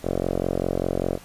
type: tone with low-pass filter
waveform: 5% pulse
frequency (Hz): 45.05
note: F#1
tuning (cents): -45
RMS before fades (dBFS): -25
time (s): 0.02-1.19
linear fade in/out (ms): 50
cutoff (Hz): 630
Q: 2.3
effects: pink hiss -47 dBFS RMS until 1.24 s + resampled to 32000 Hz

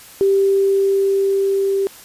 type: tone with level ramp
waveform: sine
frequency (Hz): 392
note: G4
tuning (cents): 0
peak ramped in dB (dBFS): -11 to -15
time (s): 0.21-1.87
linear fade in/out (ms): 0
effects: white hiss -41 dBFS RMS until 2.04 s + resampled to 32000 Hz

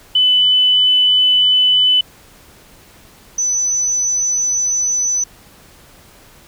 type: tone pair in turn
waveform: sine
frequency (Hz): 3001 / 6002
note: F#7 / F#8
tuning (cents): +24 / +24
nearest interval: octave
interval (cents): 1200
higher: second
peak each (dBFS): -9 / -14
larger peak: first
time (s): 0.15-2.01 / 3.38-5.24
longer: neither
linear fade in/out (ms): 5
effects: pink hiss -45 dBFS RMS until 6.47 s

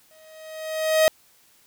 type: tone with exponential growth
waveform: 45% pulse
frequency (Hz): 631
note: D#5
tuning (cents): +24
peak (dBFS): -13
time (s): 0.11-1.08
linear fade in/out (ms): 0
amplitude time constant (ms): 210
effects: white hiss -58 dBFS RMS until 1.66 s

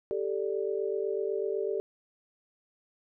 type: chord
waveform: sine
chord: G suspended second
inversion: none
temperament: equal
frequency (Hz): 392 / 440 / 587.3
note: G4 / A4 / D5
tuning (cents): 0 / 0 / 0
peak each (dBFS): -31 / -32 / -37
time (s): 0.11-1.8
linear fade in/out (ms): 0
effects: none

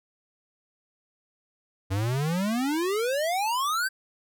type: exponential sweep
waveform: square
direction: up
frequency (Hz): 92.5 to 1598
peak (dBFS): -25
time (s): 1.9-3.89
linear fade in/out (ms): 20
effects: none

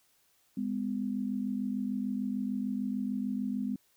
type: tone pair together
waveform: sine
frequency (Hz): 205.6 / 252.3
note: G#3 / B3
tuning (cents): -17 / +37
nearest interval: major third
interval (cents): 354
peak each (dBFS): -33 / -33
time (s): 0.57-3.76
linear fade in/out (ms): 5
effects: white hiss -69 dBFS RMS until 3.96 s

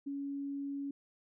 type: tone with ADSR envelope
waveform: sine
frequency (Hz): 280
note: C#4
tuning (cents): +18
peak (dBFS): -34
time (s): 0.06-0.91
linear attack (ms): 15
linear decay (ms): 5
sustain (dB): -2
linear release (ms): 4
effects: none

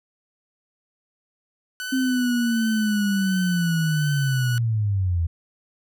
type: tone with vibrato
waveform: sawtooth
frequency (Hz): 1493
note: F#6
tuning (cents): +15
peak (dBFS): -25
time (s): 1.8-4.58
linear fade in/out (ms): 0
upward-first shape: triangle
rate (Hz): 1.4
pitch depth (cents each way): 35
type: linear sweep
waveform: sine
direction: down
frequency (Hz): 264.6 to 81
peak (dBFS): -19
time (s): 1.92-5.27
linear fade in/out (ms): 10
effects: none

